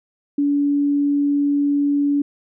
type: tone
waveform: sine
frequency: 286.2 Hz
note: D4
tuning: 45 cents flat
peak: -15 dBFS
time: 0.38-2.22 s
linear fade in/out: 5 ms
effects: none